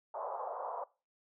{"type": "band-pass noise", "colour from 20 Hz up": "pink", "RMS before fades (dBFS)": -40, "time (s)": [0.14, 0.84], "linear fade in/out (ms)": 5, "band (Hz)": [530, 1100], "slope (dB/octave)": 48, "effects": ["noise-tail reverb RT60 0.3 s tail -20 dB re dry"]}